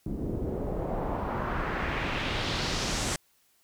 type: noise with low-pass filter sweep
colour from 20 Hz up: pink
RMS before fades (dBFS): -31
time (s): 0.06-3.16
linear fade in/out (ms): 2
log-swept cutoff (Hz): 270 to 8300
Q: 1.7
effects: white hiss -67 dBFS RMS until 3.63 s